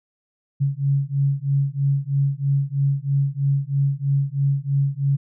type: beating tone pair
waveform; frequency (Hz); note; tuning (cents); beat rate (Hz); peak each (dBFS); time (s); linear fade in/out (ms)
sine; 137.7 / 140.8; C#3 / C#3; -11 / +27; 3.1; -21; 0.6-5.17; 20
effects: none